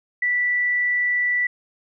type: tone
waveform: sine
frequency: 1966 Hz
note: B6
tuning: 8 cents flat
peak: -18 dBFS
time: 0.22-1.47 s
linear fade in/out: 5 ms
effects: none